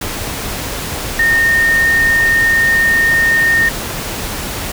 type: tone in noise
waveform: sine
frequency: 1834 Hz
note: A#6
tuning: 29 cents flat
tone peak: -9 dBFS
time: 1.19-3.69 s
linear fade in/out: 5 ms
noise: pink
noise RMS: -22 dBFS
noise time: 0.01-4.72 s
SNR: +10 dB
effects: none